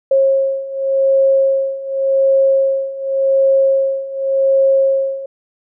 sine beating tone pair, 540 / 540.88 Hz, C#5 / C#5, -45 / -43 cents, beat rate 0.88 Hz, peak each -16 / -13 dBFS, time 0.11-5.26 s, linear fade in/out 5 ms, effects none

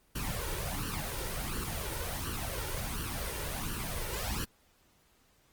pink noise with flanger, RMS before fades -35 dBFS, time 0.15-4.45 s, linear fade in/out 10 ms, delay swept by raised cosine 0.68 to 2.18 ms, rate 1.4 Hz, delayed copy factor +0.9, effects pink hiss -67 dBFS RMS until 5.52 s + Opus 24 kbps

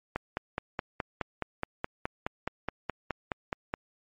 click train, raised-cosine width 0.5 ms, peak -15 dBFS, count 18, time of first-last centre 0.16-3.739 s, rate 4.75 Hz, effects MP3 48 kbps

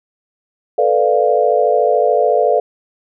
sine chord, B half-diminished seventh, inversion third, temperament equal, 440 / 493.9 / 587.3 / 698.5 Hz, A4 / B4 / D5 / F5, 0 / 0 / 0 / 0 cents, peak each -16 dBFS, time 0.78-2.6 s, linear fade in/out 5 ms, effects none

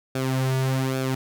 sawtooth tone with flanger, 131.6 Hz, C3, 10 cents sharp, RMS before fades -24 dBFS, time 0.15-1.15 s, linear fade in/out 5 ms, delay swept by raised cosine 1 to 3.8 ms, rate 1.2 Hz, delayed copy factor -0.65, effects none

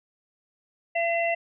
harmonic tone, 677 Hz, E5, 46 cents sharp, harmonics 1 / 3 / 4, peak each -24 / -29 / -30 dBFS, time 0.95-1.35 s, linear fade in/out 10 ms, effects none

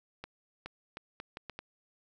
accelerating click train, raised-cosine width 0.3 ms, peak -25 dBFS, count 7, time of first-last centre 0.24-1.59 s, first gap 420 ms, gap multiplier 0.74, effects none

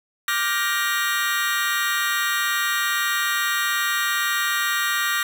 sawtooth chord, G minor seventh, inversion second, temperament just, 1176 / 1411.2 / 1568 / 1881.6 Hz, D6 / F6 / G6 / Bb6, +2 / +18 / 0 / +16 cents, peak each -23 / -23 / -25 / -20 dBFS, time 0.28-5.23 s, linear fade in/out 2 ms, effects none

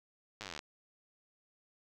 slowing click train, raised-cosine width 0.2 ms, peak -25 dBFS, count 17, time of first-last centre 0.41-0.591 s, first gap 9 ms, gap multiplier 1.03, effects none

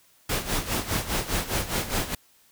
pink noise with tremolo, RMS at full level -25 dBFS, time 0.29-2.15 s, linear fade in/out 5 ms, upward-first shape sine, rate 4.9 Hz, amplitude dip 75%, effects white hiss -60 dBFS RMS until 2.51 s

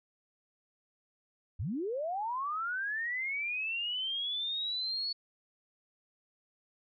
sine linear sweep, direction up, 68.2 to 4435 Hz, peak -32 dBFS, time 1.59-5.13 s, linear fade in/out 10 ms, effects none

